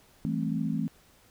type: chord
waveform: sine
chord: A minor seventh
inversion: second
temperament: just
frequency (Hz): 165 / 198 / 220 / 264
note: E3 / G3 / A3 / C4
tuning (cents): +2 / +18 / 0 / +16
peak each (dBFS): -31 / -37 / -31 / -33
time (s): 0.25-0.88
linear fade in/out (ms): 0
effects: pink hiss -60 dBFS RMS until 1.3 s